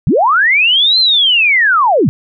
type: linear two-way sweep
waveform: sine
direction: up then down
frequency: 100 to 4186 to 100 Hz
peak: -7 dBFS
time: 0.07-2.09 s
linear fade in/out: 0 ms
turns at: 0.99 s
effects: none